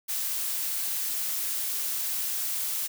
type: noise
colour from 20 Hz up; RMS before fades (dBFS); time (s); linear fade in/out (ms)
blue; -30; 0.08-2.88; 20
effects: none